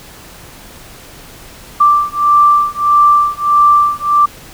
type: beating tone pair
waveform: sine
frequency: 1174.7 / 1176.3 Hz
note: D6 / D6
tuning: 0 / +2 cents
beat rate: 1.6 Hz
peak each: -10 dBFS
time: 1.8-4.26 s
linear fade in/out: 10 ms
effects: pink hiss -36 dBFS RMS until 4.53 s